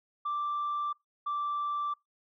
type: tone pair in turn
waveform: sine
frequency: 1174.7 / 1170.1 Hz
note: D6 / D6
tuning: 0 / -7 cents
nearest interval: unison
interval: 7 cents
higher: first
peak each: -28 dBFS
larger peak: neither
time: 0.25-0.93 / 1.26-1.94 s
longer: neither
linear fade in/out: 10 ms
effects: noise-tail reverb RT60 0.2 s tail -26 dB re dry + tanh soft clip ceiling -27 dBFS